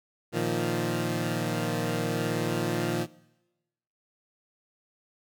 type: chord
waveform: 15% pulse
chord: Bb suspended fourth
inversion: none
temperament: equal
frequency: 116.54 / 155.56 / 174.61 Hz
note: Bb2 / Eb3 / F3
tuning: 0 / 0 / 0 cents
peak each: -25 dBFS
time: 0.32-3.07 s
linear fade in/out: 50 ms
effects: noise-tail reverb RT60 1.0 s tail -21 dB re dry